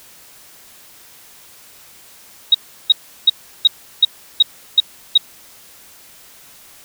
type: tone bursts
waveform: sine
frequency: 3790 Hz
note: A#7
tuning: 28 cents sharp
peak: -5 dBFS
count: 8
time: 2.52-5.178 s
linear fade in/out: 5 ms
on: 26 ms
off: 350 ms
effects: white hiss -44 dBFS RMS until 6.84 s